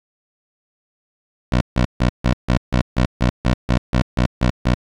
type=tone bursts; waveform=15% pulse; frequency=61.74 Hz; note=B1; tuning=in tune; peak=-7 dBFS; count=14; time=1.52-4.744 s; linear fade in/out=5 ms; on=91 ms; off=150 ms; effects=low-pass 5000 Hz 12 dB/octave + 8-bit